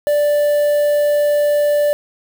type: tone with quantisation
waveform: triangle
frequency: 587.3 Hz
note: D5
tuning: in tune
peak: -10 dBFS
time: 0.07-1.93 s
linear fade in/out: 0 ms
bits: 5
effects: none